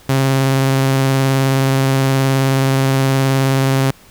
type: tone with vibrato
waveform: sawtooth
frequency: 134.4 Hz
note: C3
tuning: 47 cents sharp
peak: -8 dBFS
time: 0.09-3.91 s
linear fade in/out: 5 ms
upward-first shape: triangle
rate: 19 Hz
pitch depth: 22 cents each way
effects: pink hiss -45 dBFS RMS until 4.1 s